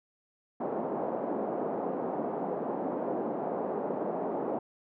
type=band-pass noise; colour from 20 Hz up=white; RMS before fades=-33 dBFS; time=0.6-4.59 s; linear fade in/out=5 ms; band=200 to 750 Hz; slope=24 dB/octave; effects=none